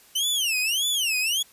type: tone with vibrato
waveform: sawtooth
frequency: 2940 Hz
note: F#7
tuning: 12 cents flat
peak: -19 dBFS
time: 0.15-1.43 s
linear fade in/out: 10 ms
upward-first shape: sine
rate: 1.7 Hz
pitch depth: 290 cents each way
effects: white hiss -54 dBFS RMS until 1.52 s + resampled to 32000 Hz